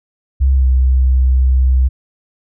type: tone with pitch glide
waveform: sine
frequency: 66.8 to 64.41 Hz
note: C2 to C2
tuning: +36 to -27 cents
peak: -8 dBFS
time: 0.4-1.89 s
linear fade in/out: 20 ms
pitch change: -63 cents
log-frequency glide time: 0.54-0.66 s
effects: none